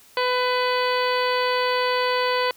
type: harmonic tone with a mistuned harmonic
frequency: 500 Hz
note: B4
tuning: 21 cents sharp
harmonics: 1 / 2 / 3 / 4 / 5 / 6 / 7 / 8 / 9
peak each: -23 / -24 / -30 / -30 / -33 / -34 / -36 / -37 / -33 dBFS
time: 0.17-2.51 s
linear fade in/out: 2 ms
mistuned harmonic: 7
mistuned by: -34 cents
effects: white hiss -52 dBFS RMS until 2.56 s